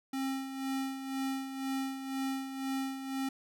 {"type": "tone with tremolo", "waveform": "square", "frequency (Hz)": 267.8, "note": "C4", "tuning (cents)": 40, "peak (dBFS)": -32, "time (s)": [0.13, 3.29], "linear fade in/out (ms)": 5, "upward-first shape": "sine", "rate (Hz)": 2, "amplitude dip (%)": 60, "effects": []}